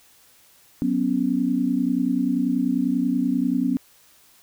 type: chord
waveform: sine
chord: F# suspended fourth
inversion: none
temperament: equal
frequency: 185 / 246.9 / 277.2 Hz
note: F#3 / B3 / C#4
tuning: 0 / 0 / 0 cents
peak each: -27 / -22 / -23 dBFS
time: 0.82-3.77 s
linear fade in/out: 0 ms
effects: white hiss -55 dBFS RMS until 4.42 s